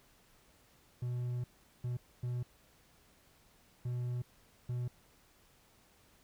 triangle tone bursts at uneven times, 122.8 Hz, B2, 9 cents flat, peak -32 dBFS, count 5, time 1.02-1.44 / 1.84-1.97 / 2.23-2.43 / 3.85-4.22 / 4.69-4.88 s, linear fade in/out 5 ms, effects pink hiss -66 dBFS RMS until 6.23 s

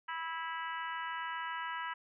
harmonic tone, 327.2 Hz, E4, 13 cents flat, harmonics 3 / 4 / 5 / 6 / 7 / 8 / 9, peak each -40 / -43 / -43 / -45 / -55 / -54 / -50 dBFS, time 0.08-1.94 s, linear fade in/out 10 ms, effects none

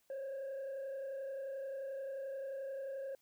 sine tone with frequency modulation, 542 Hz, C#5, 39 cents flat, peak -37 dBFS, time 0.1-3.15 s, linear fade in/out 2 ms, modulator 31.4 Hz, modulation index 0.48, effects tanh soft clip ceiling -39 dBFS + white hiss -75 dBFS RMS until 3.21 s

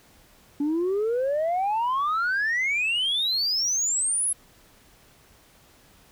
sine exponential sweep, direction up, 282.4 to 11000 Hz, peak -20 dBFS, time 0.6-4.33 s, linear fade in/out 5 ms, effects tanh soft clip ceiling -20 dBFS + pink hiss -56 dBFS RMS until 6.11 s

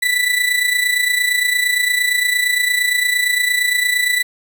35% pulse tone with amplitude modulation, 1975.5 Hz, B6, in tune, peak -10 dBFS, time 0.02-4.23 s, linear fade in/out 10 ms, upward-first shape sine, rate 28.7 Hz, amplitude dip 60%, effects 7-bit

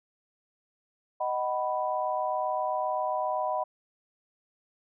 sine chord, B major, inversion first, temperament equal with one note detuned, 622.3 / 749.9 / 987.8 Hz, D#5 / F#5 / B5, 0 / +23 / 0 cents, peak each -31 dBFS, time 1.2-3.64 s, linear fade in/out 10 ms, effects none

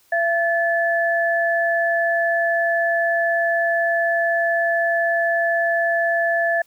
sine tone pair together, 676 / 1734.2 Hz, E5 / A6, +43 / -26 cents, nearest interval octave + major third, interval 1631 cents, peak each -19 / -20 dBFS, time 0.12-6.62 s, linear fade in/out 5 ms, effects white hiss -58 dBFS RMS until 6.66 s

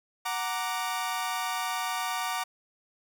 sawtooth chord, Gb augmented, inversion none, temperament equal, 740 / 932.3 / 1174.7 Hz, Gb5 / Bb5 / D6, 0 / 0 / 0 cents, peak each -30 dBFS, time 0.25-2.44 s, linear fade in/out 10 ms, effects none

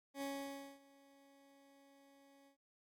20% pulse tone with ADSR envelope, 277.2 Hz, C#4, in tune, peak -35 dBFS, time 0.14-2.57 s, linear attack 79 ms, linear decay 570 ms, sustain -24 dB, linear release 100 ms, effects MP3 96 kbps

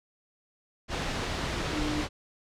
sine tone in noise, 300.8 Hz, D4, 42 cents sharp, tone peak -30 dBFS, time 1.72-2.05 s, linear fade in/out 50 ms, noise pink, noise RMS -31 dBFS, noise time 0.88-2.09 s, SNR -2 dB, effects low-pass 5000 Hz 12 dB/octave

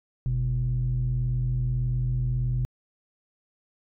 sine tone pair together, 46.79 / 125.1 Hz, F#1 / B2, +20 / +23 cents, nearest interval octave + perfect fourth, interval 1703 cents, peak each -27 / -23 dBFS, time 0.26-2.65 s, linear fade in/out 0 ms, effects tanh soft clip ceiling -18 dBFS

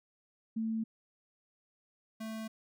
sine / square tone pair in turn, 223 / 220.9 Hz, A3 / A3, +23 / +7 cents, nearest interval unison, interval 16 cents, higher first, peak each -31 / -39 dBFS, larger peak first, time 0.56-0.84 / 2.2-2.48 s, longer neither, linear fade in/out 10 ms, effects none

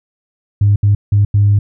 sine tone bursts at uneven times, 102.1 Hz, G#2, 29 cents flat, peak -6 dBFS, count 4, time 0.61-0.76 / 0.83-0.95 / 1.12-1.25 / 1.34-1.59 s, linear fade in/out 5 ms, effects tanh soft clip ceiling -3 dBFS

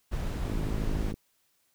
brown noise, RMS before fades -31 dBFS, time 0.11-1.13 s, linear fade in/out 20 ms
click train, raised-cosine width 3 ms, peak -23 dBFS, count 36, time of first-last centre 0.48-1.14 s, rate 53 Hz
effects white hiss -71 dBFS RMS until 1.74 s

